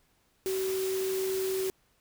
sine tone in noise, 379.9 Hz, F#4, 46 cents sharp, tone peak -28 dBFS, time 0.46-1.7 s, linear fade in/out 0 ms, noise white, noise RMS -39 dBFS, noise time 0.46-1.7 s, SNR +8 dB, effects pink hiss -69 dBFS RMS until 2 s

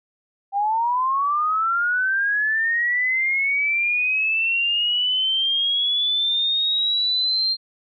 sine linear sweep, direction up, 783 to 4200 Hz, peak -18 dBFS, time 0.52-7.57 s, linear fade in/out 50 ms, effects none

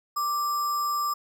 sine tone with sample-and-hold, 1174.7 Hz, D6, in tune, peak -24 dBFS, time 0.16-1.14 s, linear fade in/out 10 ms, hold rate 6300 Hz, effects none

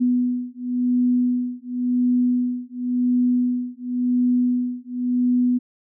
sine beating tone pair, 246.9 / 247.83 Hz, B3 / B3, 0 / +6 cents, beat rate 0.93 Hz, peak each -21 dBFS, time 0-5.59 s, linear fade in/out 20 ms, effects none

